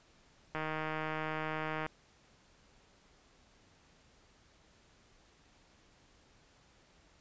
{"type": "click train", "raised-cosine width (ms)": 0.5, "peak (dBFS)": -22, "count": 206, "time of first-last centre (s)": [0.55, 1.864], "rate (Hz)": 156, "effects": ["pink hiss -65 dBFS RMS until 7.2 s", "resampled to 16000 Hz"]}